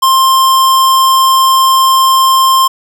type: tone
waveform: square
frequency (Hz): 1055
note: C6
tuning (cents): +14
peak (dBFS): -6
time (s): 0.02-2.68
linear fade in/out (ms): 10
effects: none